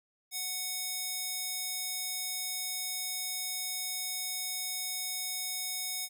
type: tone with high-pass filter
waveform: square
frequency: 740 Hz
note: F#5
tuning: in tune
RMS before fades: -36 dBFS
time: 0.31-6.09 s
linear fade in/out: 50 ms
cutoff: 4300 Hz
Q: 0.53
effects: none